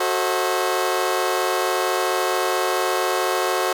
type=chord; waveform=20% pulse; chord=F# diminished seventh; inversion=none; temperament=just; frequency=370 / 444 / 532.8 / 639.4 Hz; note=F#4 / A4 / C5 / Eb5; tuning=0 / +16 / +31 / +47 cents; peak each=-18 / -22 / -20 / -23 dBFS; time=0-3.73 s; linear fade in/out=5 ms; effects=none